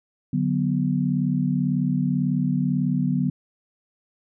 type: chord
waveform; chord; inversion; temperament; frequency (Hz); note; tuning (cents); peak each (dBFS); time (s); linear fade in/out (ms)
sine; B minor; first; equal; 146.83 / 185 / 246.9; D3 / F#3 / B3; 0 / 0 / 0; -24; 0.33-3.3; 5
effects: none